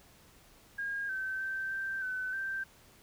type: tone with pitch steps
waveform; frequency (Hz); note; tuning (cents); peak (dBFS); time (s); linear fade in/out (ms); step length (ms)
sine; 1624 / 1542 / 1556 / 1567 / 1514 / 1567; G#6 / G6 / G6 / G6 / F#6 / G6; -39 / -29 / -13 / -1 / +39 / -1; -33; 0.78-2.64; 10; 310
effects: pink hiss -60 dBFS RMS until 3.02 s